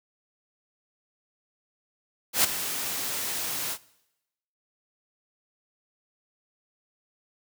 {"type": "noise with ADSR envelope", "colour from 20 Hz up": "white", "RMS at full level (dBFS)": -19, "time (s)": [2.33, 3.78], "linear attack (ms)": 110, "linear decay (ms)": 12, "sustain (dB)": -12, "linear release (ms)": 59, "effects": ["noise-tail reverb RT60 0.9 s tail -21 dB re dry", "high-pass 100 Hz 12 dB/octave"]}